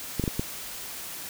clicks, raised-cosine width 3 ms, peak -13 dBFS, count 4, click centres 0.197 / 0.239 / 0.278 / 0.395 s, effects white hiss -38 dBFS RMS until 1.29 s

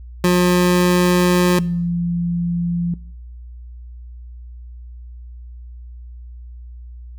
25% pulse / sine tone pair in turn, 178.6 / 172.52 Hz, F3 / F3, +39 / -21 cents, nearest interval minor second, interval 60 cents, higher first, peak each -8 / -18 dBFS, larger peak first, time 0.24-1.59 / 1.59-2.94 s, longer neither, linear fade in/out 2 ms, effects noise-tail reverb RT60 0.7 s tail -21 dB re dry + added 60 Hz sine -33 dBFS peak until 7.18 s

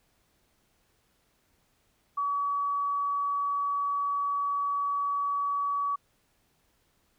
sine tone, 1137 Hz, C#6, 44 cents sharp, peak -26 dBFS, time 2.17-5.96 s, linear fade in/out 10 ms, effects pink hiss -70 dBFS RMS until 7.18 s

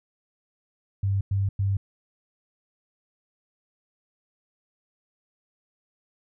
sine tone bursts, 98.4 Hz, G2, 7 cents sharp, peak -21 dBFS, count 3, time 1.03-1.77 s, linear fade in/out 5 ms, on 180 ms, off 100 ms, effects none

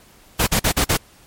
pink noise bursts, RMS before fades -17 dBFS, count 5, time 0.39-0.971 s, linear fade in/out 10 ms, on 81 ms, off 44 ms, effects pink hiss -50 dBFS RMS until 1.26 s + MP3 64 kbps

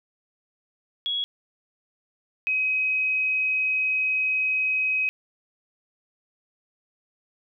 sine tone pair in turn, 3337 / 2532 Hz, G#7 / D#7, +8 / +30 cents, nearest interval perfect fourth, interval 478 cents, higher first, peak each -24 / -21 dBFS, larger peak second, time 1.06-1.24 / 2.47-5.09 s, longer second, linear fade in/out 0 ms, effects none

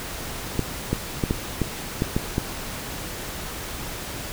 clicks, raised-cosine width 3 ms, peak -8 dBFS, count 8, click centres 0.593 / 0.93 / 1.238 / 1.309 / 1.617 / 2.021 / 2.165 / 2.381 s, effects pink hiss -33 dBFS RMS until 4.32 s

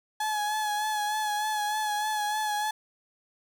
35% pulse tone with vibrato, 847 Hz, G#5, 34 cents sharp, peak -25 dBFS, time 0.2-2.71 s, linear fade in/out 5 ms, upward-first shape sine, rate 3.3 Hz, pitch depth 33 cents each way, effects none

